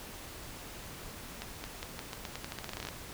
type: accelerating click train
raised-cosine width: 0.2 ms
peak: -21 dBFS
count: 19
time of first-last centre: 1.42-2.887 s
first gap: 220 ms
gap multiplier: 0.86
effects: pink hiss -46 dBFS RMS until 3.13 s